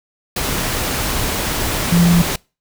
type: tone in noise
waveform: sine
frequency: 172.2 Hz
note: F3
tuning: 24 cents flat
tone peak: -9 dBFS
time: 1.92-2.22 s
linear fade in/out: 5 ms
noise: pink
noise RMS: -20 dBFS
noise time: 0.36-2.36 s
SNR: +8 dB
effects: noise-tail reverb RT60 0.3 s tail -25 dB re dry